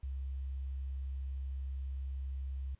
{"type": "tone with quantisation", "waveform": "sine", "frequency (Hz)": 66.9, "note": "C2", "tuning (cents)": 39, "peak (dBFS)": -36, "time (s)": [0.03, 2.75], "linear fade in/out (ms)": 5, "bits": 11, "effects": ["pink hiss -75 dBFS RMS until 2.79 s", "resampled to 8000 Hz"]}